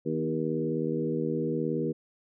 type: harmonic tone with a mistuned harmonic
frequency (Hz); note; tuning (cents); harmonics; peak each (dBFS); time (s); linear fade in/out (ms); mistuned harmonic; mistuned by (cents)
79.2; D#2; +31; 2 / 3 / 4 / 5 / 6; -33 / -33 / -33 / -33 / -33; 0.05-1.93; 20; 3; +18
effects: none